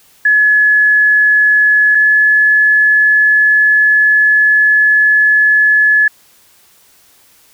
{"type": "tone pair in turn", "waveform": "sine", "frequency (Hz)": [1703, 1711], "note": ["G#6", "A6"], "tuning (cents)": [43, -49], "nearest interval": "unison", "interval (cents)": 8, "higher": "second", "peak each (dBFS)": -6, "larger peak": "neither", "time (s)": [[0.25, 1.95], [1.95, 6.08]], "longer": "second", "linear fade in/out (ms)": 5, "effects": ["white hiss -48 dBFS RMS until 7.53 s"]}